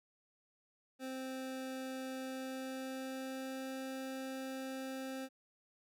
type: tone with pitch glide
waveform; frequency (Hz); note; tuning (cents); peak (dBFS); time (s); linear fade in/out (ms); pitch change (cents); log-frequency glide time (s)
25% pulse; 261.6 to 264.2; C4 to C4; 0 to +17; -37; 0.99-5.29; 50; +17; 2.18-3.73
effects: none